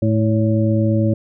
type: harmonic tone with a mistuned harmonic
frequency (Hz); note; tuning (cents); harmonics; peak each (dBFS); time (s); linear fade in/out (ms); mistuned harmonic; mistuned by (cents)
108.9; A2; -17; 1 / 2 / 3 / 5; -16 / -19 / -21 / -23; 0.02-1.14; 5; 5; +45
effects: none